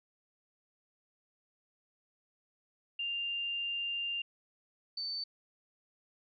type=tone pair in turn; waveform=sine; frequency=2794 / 4541 Hz; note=F7 / C#8; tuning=0 / +41 cents; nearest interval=minor sixth; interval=841 cents; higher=second; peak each=-33 / -35 dBFS; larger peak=first; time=2.99-4.22 / 4.97-5.24 s; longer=first; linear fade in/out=5 ms; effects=none